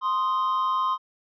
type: tone pair together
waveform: triangle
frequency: 1045 / 1244.5 Hz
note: C6 / D#6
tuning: -2 / 0 cents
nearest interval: minor third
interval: 302 cents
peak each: -21 / -26 dBFS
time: 0.01-0.98 s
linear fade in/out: 50 ms
effects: resampled to 11025 Hz